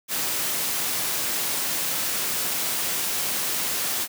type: high-pass noise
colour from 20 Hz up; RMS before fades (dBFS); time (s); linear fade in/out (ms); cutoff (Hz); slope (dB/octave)
white; -26; 0.08-4.08; 50; 110; 12
effects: none